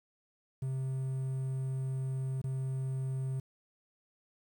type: tone with dropouts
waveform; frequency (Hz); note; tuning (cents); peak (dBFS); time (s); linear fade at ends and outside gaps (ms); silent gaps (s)
triangle; 132.2; C3; +18; -30; 0.62-3.4; 5; 2.416-2.44
effects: 10-bit